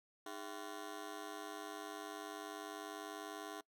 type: ring-modulated tone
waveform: 15% pulse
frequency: 360 Hz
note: F#4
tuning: 47 cents flat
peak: -36 dBFS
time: 0.26-3.61 s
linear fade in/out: 5 ms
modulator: 50.1 Hz
effects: noise-tail reverb RT60 0.1 s tail -23 dB re dry